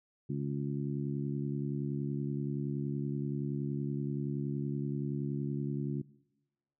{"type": "harmonic tone", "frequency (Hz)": 70.6, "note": "C#2", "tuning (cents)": 32, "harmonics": [2, 3, 4, 5], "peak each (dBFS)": [-34, -38, -40, -42], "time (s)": [0.29, 6.02], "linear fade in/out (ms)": 10, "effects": ["noise-tail reverb RT60 1.0 s tail -21 dB re dry"]}